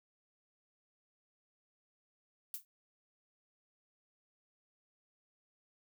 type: noise with exponential decay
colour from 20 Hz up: violet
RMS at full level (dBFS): -36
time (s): 2.54-2.65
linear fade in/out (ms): 1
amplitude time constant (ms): 23
effects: none